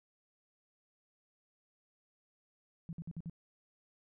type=tone bursts; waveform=sine; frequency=166.9 Hz; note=E3; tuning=22 cents sharp; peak=-39 dBFS; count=5; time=2.89-3.297 s; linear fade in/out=0 ms; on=39 ms; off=53 ms; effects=none